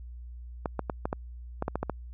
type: clicks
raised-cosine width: 1 ms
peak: -15 dBFS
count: 10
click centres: 0.658 / 0.793 / 0.898 / 1.055 / 1.129 / 1.624 / 1.681 / 1.756 / 1.83 / 1.897 s
effects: added 60 Hz sine -40 dBFS peak until 2.13 s